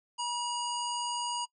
harmonic tone, 961 Hz, B5, 48 cents flat, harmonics 1 / 3 / 5 / 7 / 9, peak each -33 / -38 / -40 / -41 / -43 dBFS, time 0.18-1.46 s, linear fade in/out 20 ms, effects noise-tail reverb RT60 0.1 s tail -23 dB re dry

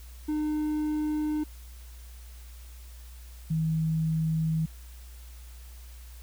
triangle / sine tone pair in turn, 303.9 / 159.87 Hz, D#4 / D#3, -41 / +47 cents, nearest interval major seventh, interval 1112 cents, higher first, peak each -24 dBFS, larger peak neither, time 0.28-1.44 / 3.5-4.66 s, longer neither, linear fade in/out 10 ms, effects added 60 Hz sine -43 dBFS peak until 6.22 s + white hiss -55 dBFS RMS until 6.22 s

